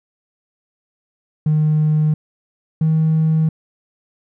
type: tone pair in turn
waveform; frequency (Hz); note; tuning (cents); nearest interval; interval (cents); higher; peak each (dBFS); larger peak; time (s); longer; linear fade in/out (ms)
triangle; 153.5 / 158.45; D#3 / D#3; -23 / +32; minor second; 55; second; -9; neither; 1.46-2.14 / 2.81-3.49; neither; 5
effects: tanh soft clip ceiling -9 dBFS